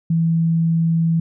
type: tone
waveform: sine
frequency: 164.81 Hz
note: E3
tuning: in tune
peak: -14 dBFS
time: 0.1-1.2 s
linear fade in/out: 5 ms
effects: none